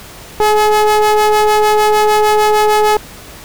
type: ring-modulated tone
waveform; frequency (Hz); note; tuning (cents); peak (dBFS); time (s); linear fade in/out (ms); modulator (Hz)
square; 213.1; G#3; +45; -6; 0.4-2.97; 2; 636
effects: pink hiss -34 dBFS RMS until 3.44 s